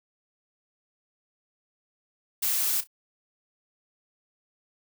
blue noise with echo, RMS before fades -26 dBFS, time 2.42-2.81 s, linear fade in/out 10 ms, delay 32 ms, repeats 2, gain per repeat -15 dB, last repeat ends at 2.874 s, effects none

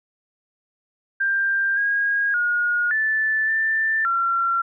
sine tone with pitch steps, 1588 / 1635 / 1437 / 1754 / 1776 / 1366 Hz, G6 / G#6 / F6 / A6 / A6 / F6, +22 / -28 / +49 / -6 / +16 / -39 cents, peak -18 dBFS, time 1.2-4.62 s, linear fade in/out 10 ms, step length 570 ms, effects none

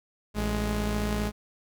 sawtooth tone pair together, 55.24 / 208.9 Hz, A1 / G#3, +8 / +10 cents, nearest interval octave + major seventh, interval 2302 cents, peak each -25 dBFS, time 0.34-1.32 s, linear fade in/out 50 ms, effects none

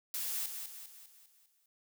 blue noise with echo, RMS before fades -37 dBFS, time 0.14-0.46 s, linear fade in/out 2 ms, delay 200 ms, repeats 6, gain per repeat -6 dB, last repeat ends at 1.66 s, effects none

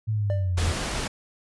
sine linear sweep, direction down, 110.9 to 80.7 Hz, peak -22 dBFS, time 0.07-0.73 s, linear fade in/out 20 ms
triangle tone with exponential decay, 593 Hz, D5, 17 cents sharp, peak -24 dBFS, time 0.3-0.6 s, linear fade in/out 0 ms, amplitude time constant 65 ms
pink low-pass noise, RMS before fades -29 dBFS, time 0.57-1.08 s, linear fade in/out 10 ms, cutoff 9400 Hz, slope 12 dB/octave
effects resampled to 24000 Hz

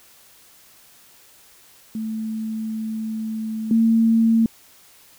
sine tone pair in turn, 220 / 226.4 Hz, A3 / A3, 0 / +50 cents, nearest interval unison, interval 50 cents, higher second, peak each -24 / -13 dBFS, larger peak second, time 1.95-3.71 / 3.71-4.46 s, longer first, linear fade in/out 2 ms, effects white hiss -51 dBFS RMS until 5.18 s

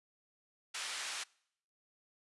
pink band-pass noise, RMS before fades -41 dBFS, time 0.74-1.24 s, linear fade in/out 10 ms, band 1500 to 9100 Hz, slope 12 dB/octave, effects noise-tail reverb RT60 0.7 s tail -25 dB re dry + resampled to 24000 Hz

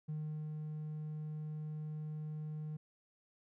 triangle tone with ADSR envelope, 153.3 Hz, D#3, 25 cents flat, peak -34 dBFS, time 0.08-2.77 s, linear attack 16 ms, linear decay 390 ms, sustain -3 dB, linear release 8 ms, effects tanh soft clip ceiling -33 dBFS

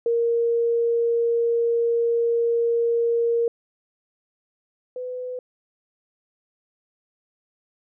sine tone pair in turn, 466.9 / 501.8 Hz, A#4 / B4, +3 / +28 cents, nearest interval minor second, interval 125 cents, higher second, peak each -18 / -28 dBFS, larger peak first, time 0.06-3.48 / 4.96-5.39 s, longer first, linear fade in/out 2 ms, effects none

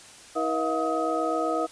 sine tone cluster, 320.4 / 479.3 / 645 / 713 / 1264 Hz, E4 / A#4 / E5 / F5 / D#6, -49 / +48 / -38 / +36 / +27 cents, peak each -30 dBFS, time 0.35-1.67 s, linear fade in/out 20 ms, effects white hiss -48 dBFS RMS until 1.71 s + resampled to 22050 Hz

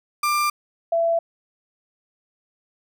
35% pulse / sine tone pair in turn, 1189 / 669.4 Hz, D6 / E5, +21 / +26 cents, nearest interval minor seventh, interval 995 cents, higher first, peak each -17 dBFS, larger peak neither, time 0.23-0.5 / 0.92-1.19 s, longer neither, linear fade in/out 5 ms, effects none

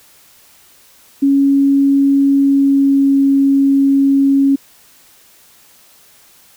sine tone with pitch glide, 277.2 to 275.3 Hz, C#4 to C#4, 0 to -12 cents, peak -8 dBFS, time 1.22-4.56 s, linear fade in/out 10 ms, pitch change -12 cents, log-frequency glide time 2.34-3.21 s, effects white hiss -47 dBFS RMS until 6.56 s

